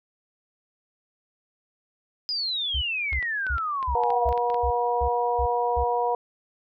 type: exponential sweep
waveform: sine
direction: down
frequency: 5030 to 659.3 Hz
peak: -25 dBFS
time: 2.29-4.29 s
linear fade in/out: 0 ms
type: tone bursts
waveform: sine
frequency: 66.3 Hz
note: C2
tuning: 23 cents sharp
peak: -25 dBFS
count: 9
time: 2.74-5.842 s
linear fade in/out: 10 ms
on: 78 ms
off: 300 ms
type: clicks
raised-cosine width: 0.3 ms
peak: -23 dBFS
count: 11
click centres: 3.13 / 3.227 / 3.467 / 3.582 / 3.828 / 4.036 / 4.104 / 4.327 / 4.377 / 4.501 / 4.544 s
type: harmonic tone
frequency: 240.5 Hz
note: B3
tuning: 46 cents flat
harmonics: 2 / 3 / 4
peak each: -26 / -26 / -26 dBFS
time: 3.95-6.15 s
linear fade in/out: 2 ms
effects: none